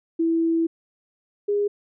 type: tone pair in turn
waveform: sine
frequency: 329.6 / 409.6 Hz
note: E4 / G#4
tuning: 0 / -24 cents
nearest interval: major third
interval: 376 cents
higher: second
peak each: -18 / -19 dBFS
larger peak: first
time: 0.19-0.67 / 1.48-1.68 s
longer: first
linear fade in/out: 10 ms
effects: none